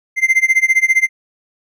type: tone with tremolo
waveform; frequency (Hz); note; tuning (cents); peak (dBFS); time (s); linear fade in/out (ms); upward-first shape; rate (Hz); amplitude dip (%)
triangle; 2084; C7; -7; -5; 0.16-1.09; 50; sine; 15; 95
effects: none